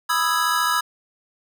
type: chord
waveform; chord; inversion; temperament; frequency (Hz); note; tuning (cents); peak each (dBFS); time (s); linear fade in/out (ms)
square; E major seventh; second; equal; 987.8 / 1244.5 / 1318.5 / 1661.2; B5 / D#6 / E6 / G#6; 0 / 0 / 0 / 0; -25; 0.09-0.81; 10
effects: none

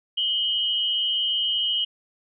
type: tone pair together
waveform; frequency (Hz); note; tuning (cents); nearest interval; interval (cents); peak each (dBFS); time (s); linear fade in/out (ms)
sine; 2928 / 3143; F#7 / G7; -19 / +4; minor second; 123; -24; 0.17-1.85; 10
effects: none

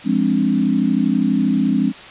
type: chord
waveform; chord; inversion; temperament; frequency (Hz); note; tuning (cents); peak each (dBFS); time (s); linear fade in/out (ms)
sine; D half-diminished seventh; first; equal; 174.61 / 207.7 / 261.6 / 293.7; F3 / Ab3 / C4 / D4; 0 / 0 / 0 / 0; -22 / -18 / -18 / -22; 0.04-1.93; 50
effects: white hiss -37 dBFS RMS until 2.1 s + resampled to 8000 Hz

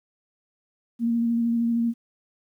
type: tone with vibrato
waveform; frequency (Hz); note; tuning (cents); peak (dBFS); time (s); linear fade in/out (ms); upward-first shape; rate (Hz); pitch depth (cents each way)
sine; 233.1; A#3; 0; -20; 0.99-1.94; 50; square; 13; 14
effects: 10-bit

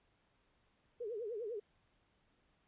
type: tone with vibrato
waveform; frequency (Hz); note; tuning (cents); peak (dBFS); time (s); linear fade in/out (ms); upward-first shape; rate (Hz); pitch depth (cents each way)
sine; 445.4; A4; +21; -39; 1-1.6; 10; triangle; 10; 210
effects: pink hiss -75 dBFS RMS until 2.67 s + resampled to 8000 Hz

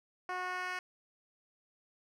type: tone with band-pass filter sweep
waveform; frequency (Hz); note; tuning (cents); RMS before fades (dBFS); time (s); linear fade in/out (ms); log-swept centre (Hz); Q
10% pulse; 364.9; F#4; -24; -38; 0.29-0.79; 2; 910 to 2100; 0.86
effects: none

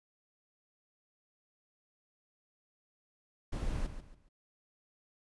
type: noise with echo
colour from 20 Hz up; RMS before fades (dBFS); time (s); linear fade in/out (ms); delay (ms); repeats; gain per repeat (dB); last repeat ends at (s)
brown; -35; 3.52-3.87; 10; 140; 3; -10; 4.29
effects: resampled to 24000 Hz

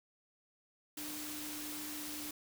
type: tone in noise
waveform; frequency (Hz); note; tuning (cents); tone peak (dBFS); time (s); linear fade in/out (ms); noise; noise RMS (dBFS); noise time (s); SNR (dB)
sine; 300.1; D4; +38; -46; 0.97-2.31; 5; white; -44; 0.97-2.31; -5
effects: none

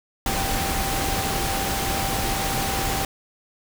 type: tone in noise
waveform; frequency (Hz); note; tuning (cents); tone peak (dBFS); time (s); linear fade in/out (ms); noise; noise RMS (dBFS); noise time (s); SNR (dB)
sine; 782; G5; -4; -29; 0.26-3.05; 2; pink; -25; 0.26-3.05; -7
effects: none

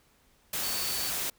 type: tone in noise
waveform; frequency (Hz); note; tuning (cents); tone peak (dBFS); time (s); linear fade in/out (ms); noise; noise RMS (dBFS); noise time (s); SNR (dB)
sine; 4493; C#8; +23; -36; 0.63-1.1; 5; white; -32; 0.53-1.3; -7
effects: pink hiss -65 dBFS RMS until 1.38 s

